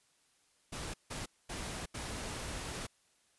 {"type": "noise bursts at uneven times", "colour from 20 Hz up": "pink", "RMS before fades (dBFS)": -41, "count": 4, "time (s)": [[0.72, 0.94], [1.1, 1.26], [1.49, 1.86], [1.94, 2.87]], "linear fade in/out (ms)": 10, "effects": ["white hiss -71 dBFS RMS until 3.38 s", "resampled to 24000 Hz"]}